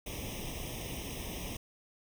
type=noise with comb filter; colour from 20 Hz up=pink; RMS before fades=-40 dBFS; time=0.06-1.57 s; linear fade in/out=5 ms; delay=0.34 ms; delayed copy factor=+1; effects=none